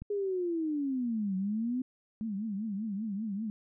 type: click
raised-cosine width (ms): 5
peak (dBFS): -29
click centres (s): 0.02
type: linear two-way sweep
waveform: sine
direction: down then up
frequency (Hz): 415.3 to 185 to 259.6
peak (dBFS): -29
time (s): 0.1-1.82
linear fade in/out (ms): 5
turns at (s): 1.36
type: tone with vibrato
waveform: sine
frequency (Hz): 209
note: G#3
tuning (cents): +11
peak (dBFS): -32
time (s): 2.21-3.5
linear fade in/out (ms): 0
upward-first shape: triangle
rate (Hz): 5.1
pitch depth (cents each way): 170
effects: none